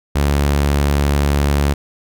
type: tone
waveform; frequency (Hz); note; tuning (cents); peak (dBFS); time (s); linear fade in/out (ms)
sawtooth; 71.5; D2; -46; -9; 0.15-1.74; 10
effects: none